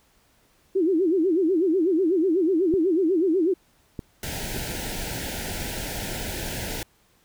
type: tone with vibrato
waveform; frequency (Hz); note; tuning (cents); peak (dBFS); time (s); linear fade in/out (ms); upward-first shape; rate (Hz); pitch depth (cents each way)
sine; 349.2; F4; 0; -18; 0.75-3.54; 10; sine; 8.1; 210
type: clicks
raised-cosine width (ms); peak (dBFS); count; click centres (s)
3; -18; 3; 2.739 / 3.992 / 4.564
type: band-stop noise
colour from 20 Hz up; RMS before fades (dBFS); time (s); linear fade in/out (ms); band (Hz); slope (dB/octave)
pink; -31; 4.23-6.83; 2; 940 to 1400; 96
effects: pink hiss -62 dBFS RMS until 7.24 s